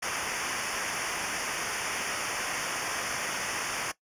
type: noise with comb filter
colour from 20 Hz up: pink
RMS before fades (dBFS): -32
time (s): 0.02-3.92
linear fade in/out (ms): 10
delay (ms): 0.25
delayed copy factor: -0.95
effects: noise-tail reverb RT60 0.1 s tail -17 dB re dry + low-pass 10000 Hz 12 dB/octave